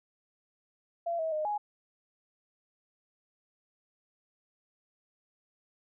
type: tone with pitch steps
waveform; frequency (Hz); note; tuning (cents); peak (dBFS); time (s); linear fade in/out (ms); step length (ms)
sine; 681 / 643 / 615 / 833; F5 / E5 / D#5 / G#5; -44 / -43 / -20 / +5; -29; 1.06-1.58; 10; 130
effects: none

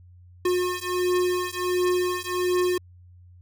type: beating tone pair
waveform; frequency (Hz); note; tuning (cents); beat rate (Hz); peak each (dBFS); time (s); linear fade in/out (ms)
square; 359.7 / 361.1; F#4 / F#4; -49 / -42; 1.4; -26; 0.45-2.78; 5
effects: added 89 Hz sine -47 dBFS peak until 3.41 s

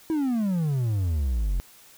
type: exponential sweep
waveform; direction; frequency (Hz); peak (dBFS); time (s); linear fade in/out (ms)
triangle; down; 329.6 to 42.48; -20; 0.1-1.6; 0
effects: white hiss -52 dBFS RMS until 1.97 s

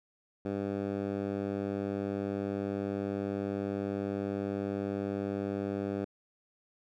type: tone with band-pass filter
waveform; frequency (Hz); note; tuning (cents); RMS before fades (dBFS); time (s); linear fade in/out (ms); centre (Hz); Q
10% pulse; 100; G2; +35; -34; 0.45-6.05; 5; 300; 0.69
effects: none

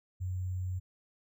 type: tone with sample-and-hold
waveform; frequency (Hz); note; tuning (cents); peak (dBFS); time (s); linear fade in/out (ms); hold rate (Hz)
sine; 91.8; F#2; -13; -32; 0.2-0.8; 20; 7350
effects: none

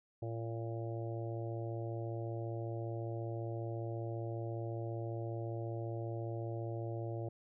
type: harmonic tone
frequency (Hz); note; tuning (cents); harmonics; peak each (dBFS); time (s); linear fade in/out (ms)
114.7; A#2; -28; 1 / 3 / 4 / 5 / 6 / 7; -39 / -44 / -49 / -47 / -50 / -56; 0.22-7.29; 5
effects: none

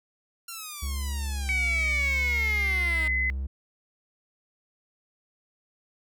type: exponential sweep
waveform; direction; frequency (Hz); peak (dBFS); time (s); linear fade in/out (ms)
5% pulse; down; 1391 to 308.7; -25; 0.48-3.08; 5
type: tone with vibrato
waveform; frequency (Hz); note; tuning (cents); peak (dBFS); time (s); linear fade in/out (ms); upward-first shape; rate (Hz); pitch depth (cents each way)
triangle; 67.7; C#2; -40; -26; 0.82-3.47; 10; sine; 0.75; 56
type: tone with pitch glide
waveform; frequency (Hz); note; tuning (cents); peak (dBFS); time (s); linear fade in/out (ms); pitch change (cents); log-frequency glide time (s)
sine; 2271 to 2035; C#7 to C7; +41 to -49; -24; 1.49-3.3; 0; -190; 1.86-2.99
effects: none

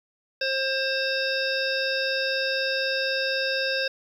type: harmonic tone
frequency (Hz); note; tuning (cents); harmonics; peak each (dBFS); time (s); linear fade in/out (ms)
532; C5; +29; 1 / 3 / 5 / 7 / 9 / 10; -28 / -28 / -32 / -33 / -34 / -33; 0.41-3.88; 5
effects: 9-bit

